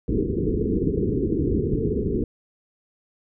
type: low-pass noise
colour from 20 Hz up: white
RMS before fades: -23 dBFS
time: 0.08-2.24 s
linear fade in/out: 2 ms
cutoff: 450 Hz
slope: 96 dB/octave
effects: none